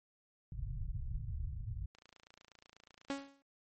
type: low-pass noise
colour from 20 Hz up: pink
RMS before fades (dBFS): -40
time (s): 0.52-1.86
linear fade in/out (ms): 2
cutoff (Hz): 140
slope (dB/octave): 48
type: click train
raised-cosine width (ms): 0.2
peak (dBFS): -40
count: 34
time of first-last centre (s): 1.95-3.12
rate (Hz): 28.2
type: tone with exponential decay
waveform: sawtooth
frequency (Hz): 277.2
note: C#4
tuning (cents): 0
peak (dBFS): -30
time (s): 3.1-3.42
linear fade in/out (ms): 0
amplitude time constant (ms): 68
effects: MP3 32 kbps